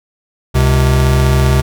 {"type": "tone pair together", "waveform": "square", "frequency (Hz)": [68.2, 128.82], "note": ["C#2", "C3"], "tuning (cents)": [-28, -27], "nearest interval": "major seventh", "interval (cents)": 1101, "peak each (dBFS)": -12, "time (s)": [0.54, 1.62], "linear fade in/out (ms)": 20, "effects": []}